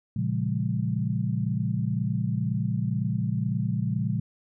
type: chord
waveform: sine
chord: Bb minor seventh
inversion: none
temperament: equal with one note detuned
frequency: 116.54 / 138.59 / 174.61 / 204.3 Hz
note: Bb2 / Db3 / F3 / Ab3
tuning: 0 / 0 / 0 / -28 cents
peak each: -28 / -30 / -30 / -31 dBFS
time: 0.16-4.2 s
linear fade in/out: 5 ms
effects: none